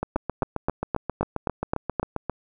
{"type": "two click trains", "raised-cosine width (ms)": 1, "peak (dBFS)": [-12, -9], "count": [18, 8], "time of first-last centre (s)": [[0.03, 2.297], [0.16, 1.997]], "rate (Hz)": [7.5, 3.81], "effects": []}